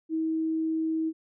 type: tone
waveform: sine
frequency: 320.3 Hz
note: E4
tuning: 50 cents flat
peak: -25 dBFS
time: 0.09-1.13 s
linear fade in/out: 50 ms
effects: none